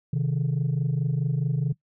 sine tone pair together, 130.84 / 155.56 Hz, C3 / D#3, 0 / 0 cents, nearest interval minor third, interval 300 cents, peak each -23 dBFS, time 0.13-1.73 s, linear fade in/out 5 ms, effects noise-tail reverb RT60 0.1 s tail -19 dB re dry + tanh soft clip ceiling -19 dBFS

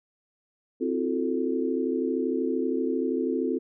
sine chord, F# half-diminished seventh, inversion second, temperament equal with one note detuned, 261.6 / 329.6 / 362.4 / 440 Hz, C4 / E4 / F#4 / A4, 0 / 0 / -36 / 0 cents, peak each -28 / -31 / -30 / -30 dBFS, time 0.8-3.59 s, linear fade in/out 20 ms, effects none

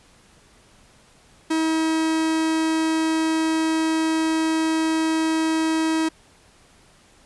45% pulse tone, 320 Hz, D#4, 49 cents sharp, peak -19 dBFS, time 1.5-6.09 s, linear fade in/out 10 ms, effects pink hiss -54 dBFS RMS until 7.25 s + resampled to 24000 Hz

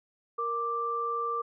sine tone pair together, 466.2 / 1176.9 Hz, A#4 / D6, 0 / +3 cents, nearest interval octave + major third, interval 1603 cents, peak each -35 / -29 dBFS, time 0.38-1.42 s, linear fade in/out 10 ms, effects none

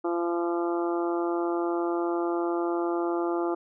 harmonic tone, 171.5 Hz, F3, 31 cents flat, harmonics 2 / 3 / 4 / 5 / 6 / 7 / 8, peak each -26 / -36 / -34 / -36 / -42 / -37 / -43 dBFS, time 0.04-3.55 s, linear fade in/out 10 ms, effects none

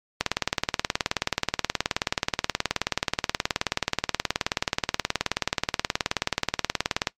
click train, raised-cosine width 0.2 ms, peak -4 dBFS, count 130, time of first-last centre 0.21-7.072 s, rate 18.8 Hz, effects noise-tail reverb RT60 0.1 s tail -20 dB re dry + MP3 96 kbps

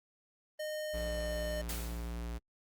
square tone with pitch glide, 613 to 607 Hz, D#5 to D#5, -26 to -43 cents, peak -37 dBFS, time 0.59-1.62 s, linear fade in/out 10 ms, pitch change -17 cents, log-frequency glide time 0.86-1.15 s
square tone, 58.3 Hz, A#1, 1 cent sharp, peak -38 dBFS, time 0.93-2.39 s, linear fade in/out 20 ms
white noise with exponential decay, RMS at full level -39 dBFS, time 1.69-2.34 s, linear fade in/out 2 ms, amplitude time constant 140 ms
effects Opus 32 kbps

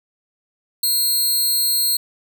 10% pulse tone with amplitude modulation, 4200 Hz, C8, 6 cents sharp, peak -6 dBFS, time 0.83-1.97 s, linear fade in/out 5 ms, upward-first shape sine, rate 240 Hz, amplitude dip 75%, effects none

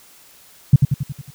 sine tone with echo, 138 Hz, C#3, 7 cents flat, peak -3 dBFS, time 0.73-0.76 s, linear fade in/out 5 ms, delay 91 ms, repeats 6, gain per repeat -5 dB, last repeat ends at 1.306 s, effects white hiss -48 dBFS RMS until 1.34 s

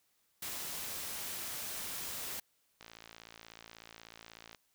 white noise, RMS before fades -41 dBFS, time 0.42-2.4 s, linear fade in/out 5 ms
click train, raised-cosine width 0.2 ms, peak -32 dBFS, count 99, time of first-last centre 2.81-4.548 s, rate 56.4 Hz
effects white hiss -75 dBFS RMS until 4.74 s

